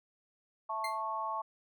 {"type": "chord", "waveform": "sine", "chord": "A major", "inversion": "second", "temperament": "just", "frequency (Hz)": [660, 880, 1100], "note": ["E5", "A5", "C#6"], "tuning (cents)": [2, 0, -14], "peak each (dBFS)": [-42, -37, -36], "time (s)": [0.69, 1.42], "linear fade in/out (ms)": 10}
{"type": "tone with exponential decay", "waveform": "30% pulse", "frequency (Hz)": 2093, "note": "C7", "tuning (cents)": 0, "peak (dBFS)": -31, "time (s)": [0.84, 1.02], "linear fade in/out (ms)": 5, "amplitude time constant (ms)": 37}
{"effects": []}